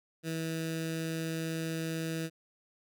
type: tone with notch filter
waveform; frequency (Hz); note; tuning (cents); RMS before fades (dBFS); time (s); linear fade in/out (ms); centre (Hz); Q
15% pulse; 162.2; E3; -28; -35; 0.23-2.3; 50; 860; 0.82
effects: none